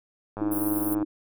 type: click train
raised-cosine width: 1 ms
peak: -21 dBFS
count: 70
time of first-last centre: 0.37-1.027 s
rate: 105 Hz
type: tone with tremolo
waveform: sine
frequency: 311.1 Hz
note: D#4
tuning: in tune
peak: -21 dBFS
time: 0.41-1.05 s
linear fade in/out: 10 ms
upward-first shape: triangle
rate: 20 Hz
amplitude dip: 75%
type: high-pass noise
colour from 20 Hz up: white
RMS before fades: -33 dBFS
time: 0.51-0.95 s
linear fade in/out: 10 ms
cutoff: 9600 Hz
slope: 96 dB/octave
effects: none